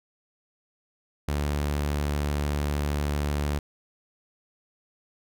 sawtooth tone, 73 Hz, D2, 10 cents flat, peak -21 dBFS, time 1.28-3.59 s, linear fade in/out 5 ms, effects none

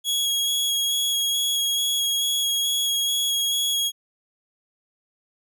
sawtooth tone with vibrato, 3322 Hz, G#7, in tune, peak -18 dBFS, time 0.04-3.92 s, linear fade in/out 50 ms, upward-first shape square, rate 2.3 Hz, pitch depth 9 cents each way, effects none

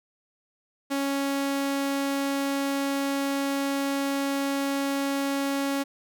sawtooth tone, 277.2 Hz, C#4, in tune, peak -21 dBFS, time 0.9-5.84 s, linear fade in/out 20 ms, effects none

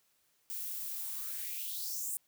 violet noise with high-pass filter sweep, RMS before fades -39 dBFS, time 0.5-2.17 s, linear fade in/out 0 ms, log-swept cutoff 260 to 9000 Hz, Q 4.3, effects white hiss -73 dBFS RMS until 2.27 s

